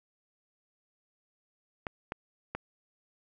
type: clicks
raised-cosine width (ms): 0.5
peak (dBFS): -19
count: 3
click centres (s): 1.868 / 2.121 / 2.55
effects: none